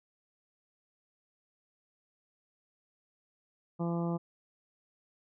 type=harmonic tone; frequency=170 Hz; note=F3; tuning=46 cents flat; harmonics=1 / 2 / 3 / 4 / 5 / 6 / 7; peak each=-31 / -37 / -41 / -43 / -45 / -47 / -48 dBFS; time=3.79-4.18 s; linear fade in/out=20 ms; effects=none